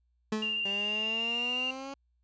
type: tone with exponential decay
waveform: 30% pulse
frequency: 216.1 Hz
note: A3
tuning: 31 cents flat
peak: -24 dBFS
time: 0.32-0.75 s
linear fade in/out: 5 ms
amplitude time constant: 93 ms
type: tone with vibrato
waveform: sine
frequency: 2794 Hz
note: F7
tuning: in tune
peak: -29 dBFS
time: 0.42-1.71 s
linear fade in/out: 5 ms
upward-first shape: square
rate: 14 Hz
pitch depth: 14 cents each way
type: exponential sweep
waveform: 15% pulse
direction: up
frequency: 196 to 277.2 Hz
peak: -32 dBFS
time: 0.65-1.94 s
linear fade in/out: 5 ms
effects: added 60 Hz sine -69 dBFS peak until 2.23 s + resampled to 16000 Hz